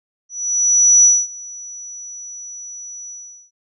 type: tone with ADSR envelope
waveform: sine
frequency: 5900 Hz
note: F#8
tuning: 6 cents flat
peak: -6 dBFS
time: 0.29-3.51 s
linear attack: 750 ms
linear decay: 230 ms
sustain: -24 dB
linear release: 410 ms
effects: none